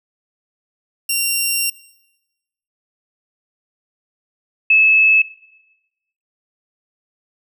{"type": "tone pair in turn", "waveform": ["10% pulse", "sine"], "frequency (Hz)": [2760, 2601], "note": ["F7", "E7"], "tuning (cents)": [-21, -24], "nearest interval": "minor second", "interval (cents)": 103, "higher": "first", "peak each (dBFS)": -8, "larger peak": "neither", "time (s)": [[1.09, 1.7], [4.7, 5.22]], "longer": "first", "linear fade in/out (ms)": 5, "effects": ["noise-tail reverb RT60 1.0 s tail -19 dB re dry"]}